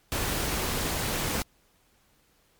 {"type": "noise", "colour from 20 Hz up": "pink", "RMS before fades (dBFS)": -29, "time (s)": [0.12, 1.42], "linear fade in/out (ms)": 0}
{"type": "clicks", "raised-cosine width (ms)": 2, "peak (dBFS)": [-22, -19], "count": 2, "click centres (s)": [0.69, 1.354]}
{"effects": ["pink hiss -65 dBFS RMS until 2.59 s", "MP3 96 kbps"]}